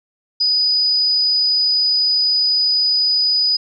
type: tone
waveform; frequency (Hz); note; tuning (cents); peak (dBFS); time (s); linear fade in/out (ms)
sine; 4966; D#8; -4; -13; 0.4-3.57; 10
effects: none